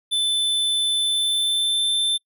square tone with pitch glide, 3520 to 3551 Hz, A7 to A7, 0 to +15 cents, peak -19 dBFS, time 0.11-2.18 s, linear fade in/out 20 ms, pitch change +15 cents, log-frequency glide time 0.97-1.91 s, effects noise-tail reverb RT60 0.1 s tail -26 dB re dry

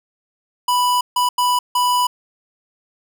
square tone bursts at uneven times, 987.8 Hz, B5, in tune, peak -15 dBFS, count 4, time 0.68-1.01 / 1.16-1.29 / 1.38-1.59 / 1.75-2.07 s, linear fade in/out 5 ms, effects none

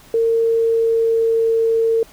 sine tone with pitch glide, 456.6 to 453.4 Hz, A#4 to A#4, -36 to -48 cents, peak -13 dBFS, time 0.14-2.03 s, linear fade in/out 2 ms, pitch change -12 cents, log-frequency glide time 0.47-1.56 s, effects pink hiss -46 dBFS RMS until 2.12 s

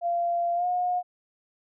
sine tone with pitch glide, 690 to 719.3 Hz, F5 to F#5, -21 to -49 cents, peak -23 dBFS, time 0.01-1.03 s, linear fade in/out 50 ms, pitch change +72 cents, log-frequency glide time 0.55-0.66 s, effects none

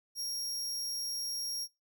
sawtooth tone, 5590 Hz, F8, 1 cent sharp, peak -32 dBFS, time 0.15-1.68 s, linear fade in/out 50 ms, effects noise-tail reverb RT60 0.2 s tail -21 dB re dry

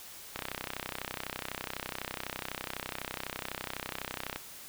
click train, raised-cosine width 0.3 ms, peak -18 dBFS, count 129, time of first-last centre 0.36-4.36 s, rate 32 Hz, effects white hiss -48 dBFS RMS until 4.68 s

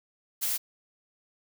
blue noise, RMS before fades -29 dBFS, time 0.41-0.58 s, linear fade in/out 20 ms, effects none

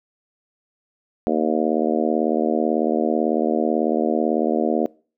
harmonic tone, 78.1 Hz, D#2, 7 cents sharp, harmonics 3 / 4 / 5 / 6 / 7 / 8 / 9, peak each -23 / -24 / -25 / -26 / -26 / -27 / -28 dBFS, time 1.27-4.86 s, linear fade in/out 0 ms, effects noise-tail reverb RT60 0.4 s tail -24 dB re dry

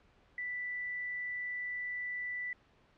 sine tone, 1976 Hz, B6, in tune, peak -35 dBFS, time 0.38-2.53 s, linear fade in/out 2 ms, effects pink hiss -66 dBFS RMS until 2.97 s + low-pass 3000 Hz 12 dB/octave

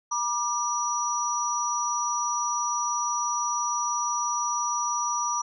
sine tone cluster, 963 / 1189 / 5840 Hz, B5 / D6 / F#8, -44 / +21 / -24 cents, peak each -29 dBFS, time 0.11-5.42 s, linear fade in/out 10 ms, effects none

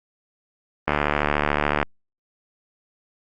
click train, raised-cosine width 0.5 ms, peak -4 dBFS, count 71, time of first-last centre 0.88-1.829 s, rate 73.8 Hz, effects Opus 24 kbps

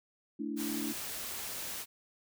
sine chord, A suspended fourth, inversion none, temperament equal with one note detuned, 220 / 290.6 / 329.6 Hz, A3 / D4 / E4, 0 / -18 / 0 cents, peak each -39 / -37 / -40 dBFS, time 0.39-0.93 s, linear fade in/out 10 ms
white noise, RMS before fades -40 dBFS, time 0.56-1.86 s, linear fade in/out 50 ms
effects none

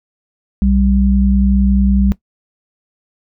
sine tone pair together, 62 / 196.84 Hz, B1 / G3, +7 / +7 cents, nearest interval octave + minor sixth, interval 2000 cents, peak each -12 / -12 dBFS, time 0.62-2.12 s, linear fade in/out 0 ms, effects noise-tail reverb RT60 0.1 s tail -18 dB re dry

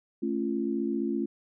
sine chord, A augmented, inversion none, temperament just, 220 / 275 / 343.8 Hz, A3 / C#4 / E#4, 0 / -14 / -27 cents, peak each -31 dBFS, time 0.22-1.26 s, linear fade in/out 10 ms, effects none

